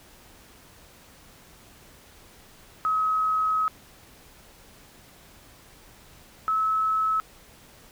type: tone pair in turn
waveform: sine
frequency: 1276 / 1296.1 Hz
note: D#6 / E6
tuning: +43 / -30 cents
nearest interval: unison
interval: 27 cents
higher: second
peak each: -21 dBFS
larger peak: neither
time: 2.85-3.68 / 6.48-7.2 s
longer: first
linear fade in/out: 0 ms
effects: pink hiss -52 dBFS RMS until 7.91 s